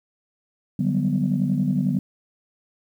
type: chord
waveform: sine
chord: G major seventh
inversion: second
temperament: equal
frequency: 146.83 / 185 / 196 / 246.9 Hz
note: D3 / F#3 / G3 / B3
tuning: 0 / 0 / 0 / 0 cents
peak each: -24 dBFS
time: 0.79-1.99 s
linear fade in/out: 5 ms
effects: tanh soft clip ceiling -11 dBFS + 9-bit